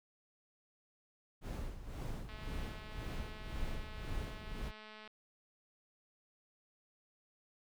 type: noise with tremolo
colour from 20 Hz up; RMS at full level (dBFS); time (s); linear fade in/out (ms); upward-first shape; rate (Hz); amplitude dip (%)
brown; -39; 1.41-4.72; 50; sine; 1.9; 70
type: click train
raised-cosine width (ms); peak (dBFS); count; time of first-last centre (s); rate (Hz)
0.3; -37; 600; 2.29-5.076; 215
effects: none